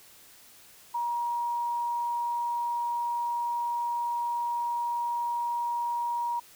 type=tone; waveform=sine; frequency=950 Hz; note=A#5; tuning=33 cents sharp; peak=-27 dBFS; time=0.94-6.4 s; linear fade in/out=10 ms; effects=white hiss -54 dBFS RMS until 6.55 s